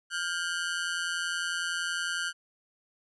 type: ring-modulated tone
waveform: sawtooth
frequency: 1500 Hz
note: F#6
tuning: 23 cents sharp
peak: -23 dBFS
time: 0.1-2.33 s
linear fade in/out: 50 ms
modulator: 85.4 Hz
effects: resampled to 24000 Hz